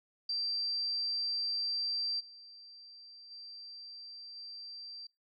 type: tone with level steps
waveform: sine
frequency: 4699 Hz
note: D8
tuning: in tune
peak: -31 / -50 / -45 / -43 dBFS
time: 0.29-5.07 s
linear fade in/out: 5 ms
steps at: 2.19 / 3.3 / 4.35 s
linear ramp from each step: 20 ms
effects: noise-tail reverb RT60 0.2 s tail -22 dB re dry + MP3 96 kbps